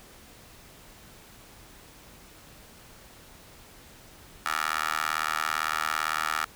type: tone with high-pass filter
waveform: 15% pulse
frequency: 77.78 Hz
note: D#2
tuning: in tune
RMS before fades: -29 dBFS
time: 4.46-6.45 s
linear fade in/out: 0 ms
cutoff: 1300 Hz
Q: 3.1
effects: pink hiss -51 dBFS RMS until 6.55 s